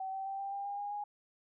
sine tone with pitch steps, 764 / 772.4 / 781 / 789.6 / 798.3 / 807.1 / 816 / 825 Hz, G5 / G5 / G5 / G5 / G5 / G#5 / G#5 / G#5, -45 / -26 / -7 / +12 / +31 / -50 / -31 / -12 cents, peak -36 dBFS, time 0-1.04 s, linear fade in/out 5 ms, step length 130 ms, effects none

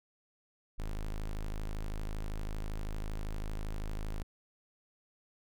square tone, 26.32 Hz, G#0, 24 cents sharp, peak -35 dBFS, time 0.78-4.23 s, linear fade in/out 10 ms, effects none

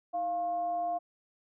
sine tone with frequency modulation, 698.5 Hz, F5, in tune, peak -29 dBFS, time 0.13-0.99 s, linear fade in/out 20 ms, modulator 380 Hz, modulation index 0.27, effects none

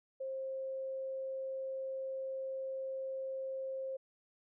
sine tone, 531 Hz, C5, 25 cents sharp, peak -37 dBFS, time 0.2-3.97 s, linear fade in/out 10 ms, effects none

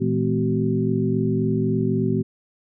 sine tone cluster, 115.9 / 162.9 / 210.9 / 254.6 / 378.7 Hz, A#2 / E3 / G#3 / C4 / F#4, -10 / -20 / +27 / -47 / +40 cents, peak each -25 dBFS, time 0-2.23 s, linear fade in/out 20 ms, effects none

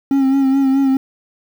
triangle tone with vibrato, 270.3 Hz, C#4, 44 cents flat, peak -9 dBFS, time 0.11-0.97 s, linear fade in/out 2 ms, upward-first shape sine, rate 4.7 Hz, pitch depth 36 cents each way, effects 7-bit

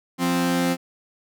sawtooth tone pair together, 174.5 / 261.5 Hz, F3 / C4, -1 / -1 cents, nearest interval perfect fifth, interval 700 cents, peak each -20 / -17 dBFS, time 0.18-0.77 s, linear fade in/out 50 ms, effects none

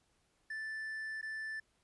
triangle tone with dropouts, 1760 Hz, A6, in tune, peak -37 dBFS, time 0.5-1.6 s, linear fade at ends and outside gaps 5 ms, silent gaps 1.214-1.227 s, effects pink hiss -75 dBFS RMS until 1.83 s + resampled to 24000 Hz

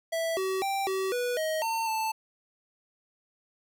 square tone with pitch steps, 658 / 379.8 / 784 / 381.9 / 489.7 / 630 / 904 / 883 Hz, E5 / F#4 / G5 / G4 / B4 / D#5 / A5 / A5, -3 / +45 / 0 / -45 / -15 / +21 / +47 / +6 cents, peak -28 dBFS, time 0.12-2.12 s, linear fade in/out 10 ms, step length 250 ms, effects none

